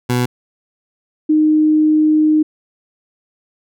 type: tone pair in turn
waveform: 20% pulse / sine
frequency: 123.47 / 308.1 Hz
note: B2 / D#4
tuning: 0 / -17 cents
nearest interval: octave + major third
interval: 1583 cents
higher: second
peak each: -9 dBFS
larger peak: neither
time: 0.09-0.26 / 1.29-2.43 s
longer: second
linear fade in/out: 10 ms
effects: none